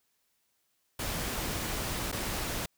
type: noise with dropouts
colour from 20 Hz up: pink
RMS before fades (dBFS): -34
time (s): 0.99-2.66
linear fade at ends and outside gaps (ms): 5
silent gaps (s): 2.117-2.125
effects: white hiss -75 dBFS RMS until 2.77 s